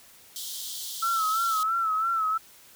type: high-pass noise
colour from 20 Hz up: pink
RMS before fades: -36 dBFS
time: 0.36-1.63 s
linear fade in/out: 0 ms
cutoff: 3100 Hz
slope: 96 dB/octave
type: tone with vibrato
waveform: sine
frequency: 1318.5 Hz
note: E6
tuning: in tune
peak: -23 dBFS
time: 1.02-2.38 s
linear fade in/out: 10 ms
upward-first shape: sine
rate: 3 Hz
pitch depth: 65 cents each way
effects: white hiss -53 dBFS RMS until 2.75 s